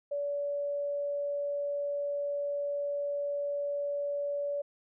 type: tone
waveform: sine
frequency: 573 Hz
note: D5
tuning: 43 cents flat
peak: -30 dBFS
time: 0.11-4.62 s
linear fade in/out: 10 ms
effects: none